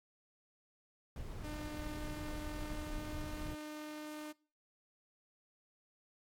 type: noise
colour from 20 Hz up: brown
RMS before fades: -44 dBFS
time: 1.16-3.55 s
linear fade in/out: 2 ms
type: tone with pitch glide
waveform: sawtooth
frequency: 301.4 to 303.3 Hz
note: D4 to D#4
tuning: +45 to -44 cents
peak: -40 dBFS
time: 1.43-4.33 s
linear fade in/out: 20 ms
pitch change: +11 cents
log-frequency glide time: 2.65-3.09 s
effects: noise-tail reverb RT60 0.4 s tail -23 dB re dry + AAC 64 kbps